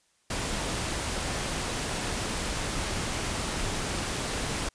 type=noise; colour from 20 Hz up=pink; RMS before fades=-31 dBFS; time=0.3-4.69 s; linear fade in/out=5 ms; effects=white hiss -68 dBFS RMS until 4.74 s + resampled to 22050 Hz